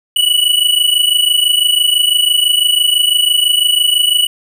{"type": "tone pair together", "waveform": "square", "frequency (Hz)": [2934, 2960], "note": ["F#7", "F#7"], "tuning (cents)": [-15, 0], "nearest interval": "unison", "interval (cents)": 15, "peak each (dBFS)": -13, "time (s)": [0.16, 4.27], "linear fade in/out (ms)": 5, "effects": []}